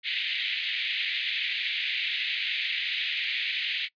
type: band-pass noise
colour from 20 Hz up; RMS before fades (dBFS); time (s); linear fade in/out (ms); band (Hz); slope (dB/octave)
pink; -30; 0.03-3.89; 50; 2000 to 3900; 48
effects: noise-tail reverb RT60 0.1 s tail -23 dB re dry + resampled to 11025 Hz